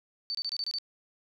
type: tone bursts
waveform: sine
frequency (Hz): 4557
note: C#8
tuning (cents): +47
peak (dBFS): -30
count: 7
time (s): 0.3-0.785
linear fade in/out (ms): 0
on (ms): 47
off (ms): 26
effects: none